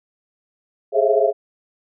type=tone cluster; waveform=sine; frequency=411.4 / 427.1 / 539 / 651 / 678 Hz; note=G#4 / G#4 / C#5 / E5 / E5; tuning=-16 / +48 / -49 / -22 / +49 cents; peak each=-20 dBFS; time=0.92-1.33 s; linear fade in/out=50 ms; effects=none